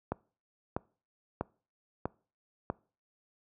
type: click train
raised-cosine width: 1 ms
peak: -17 dBFS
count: 5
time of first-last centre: 0.12-2.701 s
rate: 1.55 Hz
effects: noise-tail reverb RT60 0.4 s tail -24 dB re dry + high-pass 60 Hz 12 dB/octave